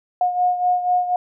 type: beating tone pair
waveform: sine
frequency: 720 / 724.1 Hz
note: F#5 / F#5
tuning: -47 / -38 cents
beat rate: 4.1 Hz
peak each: -17 / -23 dBFS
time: 0.21-1.16 s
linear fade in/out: 2 ms
effects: none